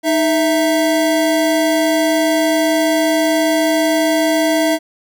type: tone pair together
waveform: square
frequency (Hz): 311.1 / 658.8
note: D#4 / E5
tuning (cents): 0 / -1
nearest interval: octave + minor second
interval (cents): 1299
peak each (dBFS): -16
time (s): 0.03-4.79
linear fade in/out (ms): 50
effects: none